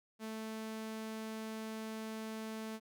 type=tone; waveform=sawtooth; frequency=220 Hz; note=A3; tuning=in tune; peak=-37 dBFS; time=0.19-2.8 s; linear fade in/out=50 ms; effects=none